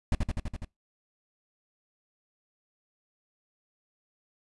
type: noise with echo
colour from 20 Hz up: brown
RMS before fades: -24 dBFS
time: 0.12-0.15 s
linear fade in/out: 2 ms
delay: 83 ms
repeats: 6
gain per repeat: -2 dB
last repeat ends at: 0.648 s
effects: noise-tail reverb RT60 0.2 s tail -24 dB re dry + resampled to 24000 Hz